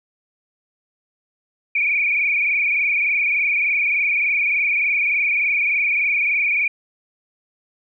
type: tone with frequency modulation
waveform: sine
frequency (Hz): 2349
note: D7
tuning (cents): 0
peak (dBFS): -16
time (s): 1.75-6.68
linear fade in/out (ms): 5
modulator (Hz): 23.4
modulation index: 4.6
effects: none